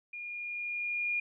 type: tone with level ramp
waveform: sine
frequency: 2424 Hz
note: D#7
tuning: 46 cents flat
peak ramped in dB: -39 to -28 dBFS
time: 0.13-1.2 s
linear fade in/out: 5 ms
effects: none